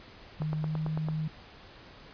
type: tone with pitch glide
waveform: sine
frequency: 154 to 156.24 Hz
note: D#3 to D#3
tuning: -17 to +8 cents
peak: -29 dBFS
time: 0.4-1.28 s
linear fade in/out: 5 ms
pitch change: +25 cents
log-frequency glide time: 0.58-0.75 s
type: click train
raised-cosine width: 1 ms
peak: -23 dBFS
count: 7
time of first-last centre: 0.42-1.086 s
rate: 9.01 Hz
effects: pink hiss -51 dBFS RMS until 2.13 s + resampled to 11025 Hz